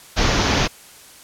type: low-pass noise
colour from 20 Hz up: pink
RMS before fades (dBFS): -18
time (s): 0.16-0.68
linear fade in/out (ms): 20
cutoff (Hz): 6600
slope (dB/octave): 96
effects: white hiss -44 dBFS RMS until 1.23 s + low-pass 12000 Hz 12 dB/octave